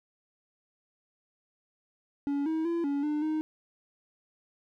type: tone with pitch steps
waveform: triangle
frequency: 283.3 / 319 / 338.2 / 283.1 / 299.2 / 310.9 Hz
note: C#4 / D#4 / E4 / C#4 / D4 / D#4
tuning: +38 / +43 / +44 / +37 / +32 / -1 cents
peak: -25 dBFS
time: 2.27-3.41 s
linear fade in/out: 0 ms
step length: 190 ms
effects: none